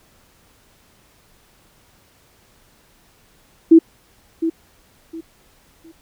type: tone with echo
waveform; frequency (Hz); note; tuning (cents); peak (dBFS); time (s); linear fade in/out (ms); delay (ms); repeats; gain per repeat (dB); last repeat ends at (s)
sine; 327.3; E4; -12; -4; 3.71-3.79; 10; 710; 3; -12; 5.92
effects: pink hiss -55 dBFS RMS until 6.01 s